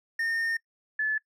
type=tone pair in turn; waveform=triangle / sine; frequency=1827 / 1729.9 Hz; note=A#6 / A6; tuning=-35 / -30 cents; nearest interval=minor second; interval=95 cents; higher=first; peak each=-24 dBFS; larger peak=neither; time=0.19-0.57 / 0.99-1.18 s; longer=first; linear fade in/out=5 ms; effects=noise-tail reverb RT60 0.1 s tail -23 dB re dry